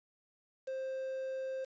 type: tone with quantisation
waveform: triangle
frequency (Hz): 527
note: C5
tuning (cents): +12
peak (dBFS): -34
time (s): 0.67-1.65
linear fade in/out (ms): 10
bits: 9
effects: resampled to 16000 Hz

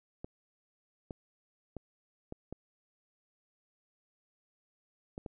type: clicks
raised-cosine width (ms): 2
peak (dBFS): -27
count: 7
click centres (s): 0.245 / 1.108 / 1.767 / 2.324 / 2.526 / 5.179 / 5.262
effects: none

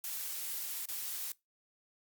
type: noise with dropouts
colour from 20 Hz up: blue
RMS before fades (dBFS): -39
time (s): 0.04-1.32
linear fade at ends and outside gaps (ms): 2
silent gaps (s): 0.857-0.886
effects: noise-tail reverb RT60 0.2 s tail -23 dB re dry + Opus 48 kbps

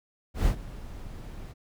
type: noise with ADSR envelope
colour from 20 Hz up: brown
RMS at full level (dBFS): -22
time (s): 0.34-1.54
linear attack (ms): 120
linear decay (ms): 92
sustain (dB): -18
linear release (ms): 30
effects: none

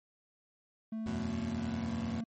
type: tone with pitch glide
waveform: triangle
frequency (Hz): 221.3 to 227.1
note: A3 to A#3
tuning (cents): +10 to -45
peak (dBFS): -33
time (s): 0.92-2.24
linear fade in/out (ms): 5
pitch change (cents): +45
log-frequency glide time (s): 1.21-1.42
type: chord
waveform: 20% pulse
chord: E suspended second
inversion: none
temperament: equal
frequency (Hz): 82.41 / 92.5 / 123.47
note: E2 / F#2 / B2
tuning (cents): 0 / 0 / 0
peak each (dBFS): -37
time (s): 1.06-2.21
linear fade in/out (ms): 5
effects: MP3 32 kbps

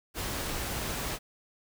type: noise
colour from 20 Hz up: pink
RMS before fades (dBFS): -34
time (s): 0.14-1.19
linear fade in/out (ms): 50
effects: none

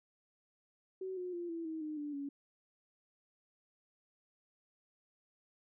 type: tone with pitch steps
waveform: sine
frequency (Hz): 376.8 / 361.5 / 346.7 / 332.6 / 319.1 / 306.1 / 293.6 / 281.6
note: F#4 / F#4 / F4 / E4 / D#4 / D#4 / D4 / C#4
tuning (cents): +32 / -40 / -13 / +16 / +44 / -28 / 0 / +27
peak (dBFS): -38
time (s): 1.01-2.29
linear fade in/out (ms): 5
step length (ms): 160
effects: none

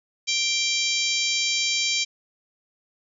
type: harmonic tone with a mistuned harmonic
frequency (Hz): 784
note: G5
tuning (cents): 0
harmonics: 3 / 4 / 5 / 6 / 7 / 8 / 9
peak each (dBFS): -27 / -28 / -29 / -30 / -30 / -31 / -32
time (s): 0.27-2.05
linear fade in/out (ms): 20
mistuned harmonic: 4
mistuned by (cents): +20
effects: none

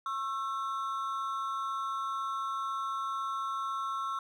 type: ring-modulated tone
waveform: triangle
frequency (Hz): 1212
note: D#6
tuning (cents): -46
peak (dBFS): -27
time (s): 0.06-4.19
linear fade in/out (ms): 2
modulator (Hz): 121
effects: none

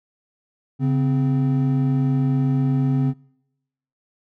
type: tone pair together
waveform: triangle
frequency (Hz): 138.59 / 259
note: C#3 / C4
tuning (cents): 0 / -17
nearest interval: major seventh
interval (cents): 1083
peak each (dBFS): -16 / -20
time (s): 0.79-3.14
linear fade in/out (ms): 50
effects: noise-tail reverb RT60 0.9 s tail -26 dB re dry

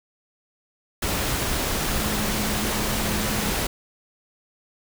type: tone in noise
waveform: sine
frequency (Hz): 210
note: G#3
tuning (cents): +19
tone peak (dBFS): -30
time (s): 1.93-3.51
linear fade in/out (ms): 5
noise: pink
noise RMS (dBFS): -25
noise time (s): 1.02-3.67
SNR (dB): -8
effects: none

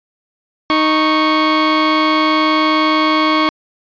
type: tone pair together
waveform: sawtooth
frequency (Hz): 310.4 / 1106.1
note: D#4 / C#6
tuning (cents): -4 / -4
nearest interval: octave + minor seventh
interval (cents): 2200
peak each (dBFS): -10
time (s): 0.7-3.49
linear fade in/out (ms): 0
effects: resampled to 11025 Hz

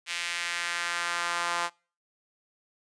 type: tone with high-pass filter sweep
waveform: sawtooth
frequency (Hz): 172.7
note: F3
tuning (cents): -19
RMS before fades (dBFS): -31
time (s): 0.06-1.7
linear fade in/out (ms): 50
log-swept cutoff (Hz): 2400 to 1000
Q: 1.7
effects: noise-tail reverb RT60 0.4 s tail -26 dB re dry + resampled to 22050 Hz

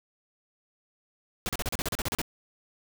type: noise bursts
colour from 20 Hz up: pink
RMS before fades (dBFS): -30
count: 12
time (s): 1.46-2.216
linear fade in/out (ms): 0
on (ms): 30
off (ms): 36
effects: none

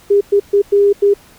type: tone bursts at uneven times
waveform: sine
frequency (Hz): 403.8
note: G#4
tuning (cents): -49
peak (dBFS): -7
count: 5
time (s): 0.1-0.21 / 0.32-0.4 / 0.53-0.62 / 0.72-0.93 / 1.02-1.14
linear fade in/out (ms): 10
effects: pink hiss -45 dBFS RMS until 1.38 s

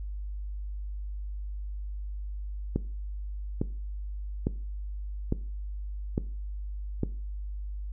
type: click train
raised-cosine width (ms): 3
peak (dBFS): -13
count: 6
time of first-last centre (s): 2.76-7.034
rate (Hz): 1.17
effects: noise-tail reverb RT60 0.4 s tail -18 dB re dry + added 50 Hz sine -33 dBFS peak until 7.92 s

